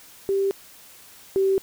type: tone pair in turn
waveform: sine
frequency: 392 / 386.6 Hz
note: G4 / G4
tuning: 0 / -24 cents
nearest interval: unison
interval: 24 cents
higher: first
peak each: -19 / -17 dBFS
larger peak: second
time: 0.29-0.51 / 1.36-1.58 s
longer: neither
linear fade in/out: 0 ms
effects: white hiss -48 dBFS RMS until 1.62 s